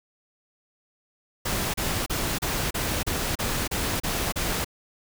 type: noise bursts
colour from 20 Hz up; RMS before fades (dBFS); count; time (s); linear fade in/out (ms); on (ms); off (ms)
pink; -27; 10; 1.45-4.647; 10; 290; 33
effects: none